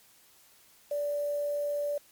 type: tone with quantisation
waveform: sine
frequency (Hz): 581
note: D5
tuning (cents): -19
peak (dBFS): -28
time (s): 0.91-1.98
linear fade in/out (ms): 5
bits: 8
effects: white hiss -60 dBFS RMS until 2.11 s + MP3 96 kbps